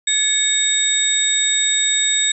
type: tone cluster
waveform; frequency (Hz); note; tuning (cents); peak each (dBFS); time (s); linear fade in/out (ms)
sine; 1714 / 2218 / 3702 / 7770; A6 / C#7 / A#7 / B8; -46 / 0 / -13 / -29; -27 / -26 / -18 / -18; 0.07-2.32; 5
effects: none